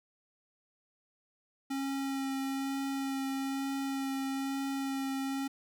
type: tone with vibrato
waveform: square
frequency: 271.4 Hz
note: C#4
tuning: 36 cents flat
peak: -33 dBFS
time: 1.7-5.48 s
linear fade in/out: 10 ms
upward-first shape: sine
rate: 1.1 Hz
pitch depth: 12 cents each way
effects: none